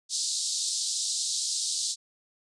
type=band-pass noise; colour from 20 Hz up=pink; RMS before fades=-30 dBFS; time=0.09-1.96 s; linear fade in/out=50 ms; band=3900 to 9000 Hz; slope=48 dB/octave; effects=resampled to 24000 Hz